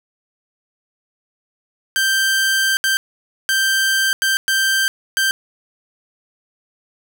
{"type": "tone bursts at uneven times", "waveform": "sawtooth", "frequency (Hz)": 1568, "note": "G6", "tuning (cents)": 0, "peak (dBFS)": -11, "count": 6, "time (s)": [[1.96, 2.77], [2.84, 2.97], [3.49, 4.13], [4.22, 4.37], [4.48, 4.88], [5.17, 5.31]], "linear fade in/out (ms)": 0, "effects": []}